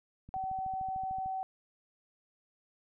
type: click train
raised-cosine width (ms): 5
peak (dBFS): -37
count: 14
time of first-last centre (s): 0.29-1.26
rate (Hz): 13.4
type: tone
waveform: sine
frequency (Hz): 761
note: F#5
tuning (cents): +48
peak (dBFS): -33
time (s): 0.34-1.43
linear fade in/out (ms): 0
effects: none